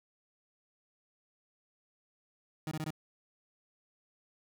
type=tone bursts; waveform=30% pulse; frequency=155.8 Hz; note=D#3; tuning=3 cents sharp; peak=-32 dBFS; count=4; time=2.67-2.906 s; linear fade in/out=2 ms; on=44 ms; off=20 ms; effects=none